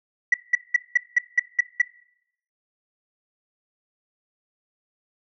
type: tone bursts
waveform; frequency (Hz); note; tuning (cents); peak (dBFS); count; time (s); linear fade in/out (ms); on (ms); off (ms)
sine; 1953; B6; -20; -12; 8; 0.32-1.818; 5; 21; 190
effects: noise-tail reverb RT60 0.7 s tail -20 dB re dry + tanh soft clip ceiling -9 dBFS